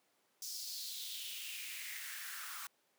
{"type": "noise with high-pass filter sweep", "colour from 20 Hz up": "white", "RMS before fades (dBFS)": -45, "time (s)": [0.42, 2.67], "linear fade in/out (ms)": 2, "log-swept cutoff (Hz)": [5500, 1200], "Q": 4.1, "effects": ["pink hiss -75 dBFS RMS until 2.98 s", "high-pass 300 Hz 12 dB/octave"]}